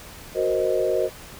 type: chord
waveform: sine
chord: C half-diminished seventh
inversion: second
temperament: equal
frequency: 370 / 466.2 / 523.3 / 622.3 Hz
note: Gb4 / Bb4 / C5 / Eb5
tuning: 0 / 0 / 0 / 0 cents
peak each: -25 dBFS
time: 0.34-1.1 s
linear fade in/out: 50 ms
effects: pink hiss -42 dBFS RMS until 1.39 s